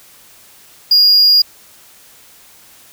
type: tone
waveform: triangle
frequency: 4849 Hz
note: D#8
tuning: 45 cents flat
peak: -5 dBFS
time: 0.91-1.42 s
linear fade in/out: 5 ms
effects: white hiss -44 dBFS RMS until 2.92 s